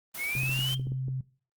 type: noise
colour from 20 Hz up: white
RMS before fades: -39 dBFS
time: 0.14-0.75 s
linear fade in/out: 10 ms
type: exponential sweep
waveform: sine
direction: up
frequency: 2121 to 3220 Hz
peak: -29 dBFS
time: 0.17-0.78 s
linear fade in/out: 50 ms
type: clicks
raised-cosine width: 3 ms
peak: -28 dBFS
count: 8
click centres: 0.353 / 0.433 / 0.494 / 0.591 / 0.797 / 0.87 / 0.92 / 1.083 s
type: tone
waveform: sine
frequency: 130.81 Hz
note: C3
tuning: in tune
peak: -29 dBFS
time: 0.36-1.21 s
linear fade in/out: 5 ms
effects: noise-tail reverb RT60 0.4 s tail -21 dB re dry + Opus 32 kbps